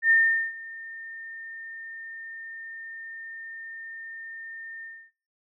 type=tone with ADSR envelope; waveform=sine; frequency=1815 Hz; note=A#6; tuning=47 cents flat; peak=-15 dBFS; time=0.02-5.11 s; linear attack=82 ms; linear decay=420 ms; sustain=-22 dB; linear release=280 ms; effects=noise-tail reverb RT60 0.4 s tail -19 dB re dry